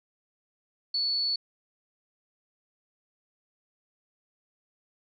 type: tone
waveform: sine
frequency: 4435 Hz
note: C#8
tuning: in tune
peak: -25 dBFS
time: 0.94-1.36 s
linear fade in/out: 5 ms
effects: none